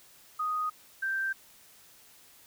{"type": "tone pair in turn", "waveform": "sine", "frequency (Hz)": [1244.5, 1568], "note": ["D#6", "G6"], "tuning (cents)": [0, 0], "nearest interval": "major third", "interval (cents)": 400, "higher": "second", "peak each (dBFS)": -28, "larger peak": "neither", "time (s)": [[0.39, 0.7], [1.02, 1.33]], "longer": "neither", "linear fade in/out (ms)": 10, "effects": ["white hiss -57 dBFS RMS until 2.46 s"]}